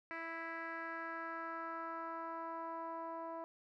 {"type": "tone with low-pass filter sweep", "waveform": "10% pulse", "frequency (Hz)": 329.6, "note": "E4", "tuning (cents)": 0, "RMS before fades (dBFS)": -44, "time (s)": [0.11, 3.44], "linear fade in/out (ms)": 0, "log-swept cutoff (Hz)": [2100, 850], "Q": 2.8, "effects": []}